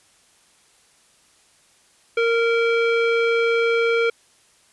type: tone with low-pass filter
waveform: square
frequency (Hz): 462.9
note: A#4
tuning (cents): -12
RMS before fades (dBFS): -19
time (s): 2.17-4.1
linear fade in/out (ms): 5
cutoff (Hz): 2500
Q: 2.2
effects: white hiss -57 dBFS RMS until 4.72 s + resampled to 24000 Hz